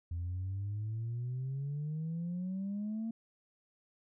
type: exponential sweep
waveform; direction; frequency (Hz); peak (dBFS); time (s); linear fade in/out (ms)
sine; up; 83.9 to 228.9; -33; 0.11-3.11; 5
effects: tanh soft clip ceiling -32 dBFS